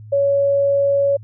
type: tone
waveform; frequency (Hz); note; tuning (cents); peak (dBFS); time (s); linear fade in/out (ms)
sine; 560; C#5; +18; -13; 0.12-1.17; 10
effects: added 107 Hz sine -35 dBFS peak until 1.23 s